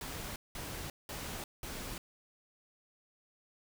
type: noise bursts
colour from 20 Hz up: pink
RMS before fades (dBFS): -42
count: 4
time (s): 0.01-1.98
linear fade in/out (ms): 2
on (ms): 350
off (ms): 190
effects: none